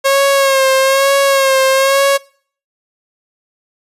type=tone with vibrato; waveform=sawtooth; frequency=542 Hz; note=C#5; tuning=39 cents flat; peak=-5 dBFS; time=0.04-2.18 s; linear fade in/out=20 ms; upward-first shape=sine; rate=1.1 Hz; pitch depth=39 cents each way; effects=noise-tail reverb RT60 0.5 s tail -23 dB re dry + resampled to 32000 Hz